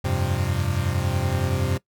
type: chord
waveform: 40% pulse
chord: F suspended second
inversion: none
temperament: equal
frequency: 87.31 / 98 / 130.81 Hz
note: F2 / G2 / C3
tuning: 0 / 0 / 0 cents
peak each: -25 dBFS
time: 0.04-1.78 s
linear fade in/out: 10 ms
effects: noise-tail reverb RT60 0.1 s tail -20 dB re dry